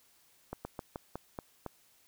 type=slowing click train; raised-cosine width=1 ms; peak=-24 dBFS; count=7; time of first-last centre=0.53-1.663 s; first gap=120 ms; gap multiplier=1.18; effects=white hiss -66 dBFS RMS until 2.07 s